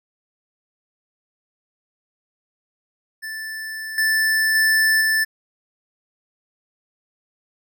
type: tone with level steps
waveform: square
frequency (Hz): 1760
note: A6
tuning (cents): 0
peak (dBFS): -29 / -17 / -15 / -17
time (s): 3.22-5.25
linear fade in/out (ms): 20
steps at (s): 3.98 / 4.55 / 5.01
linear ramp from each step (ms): 2
effects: none